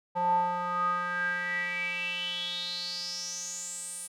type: tone with band-pass filter sweep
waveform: square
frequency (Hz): 177.1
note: F3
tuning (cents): +24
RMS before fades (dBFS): -32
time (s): 0.15-4.08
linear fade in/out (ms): 20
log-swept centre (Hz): 790 to 9600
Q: 9
effects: none